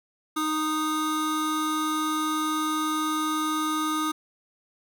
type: tone pair together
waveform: square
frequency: 310 / 1238 Hz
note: D#4 / D#6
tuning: -6 / -9 cents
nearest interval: 2 octaves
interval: 2397 cents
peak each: -28 dBFS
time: 0.36-4.12 s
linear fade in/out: 10 ms
effects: none